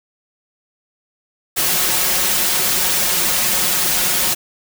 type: noise with comb filter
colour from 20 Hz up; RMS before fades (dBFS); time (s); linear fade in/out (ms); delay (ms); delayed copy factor
white; -17; 1.56-4.35; 20; 5.5; +0.8
effects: none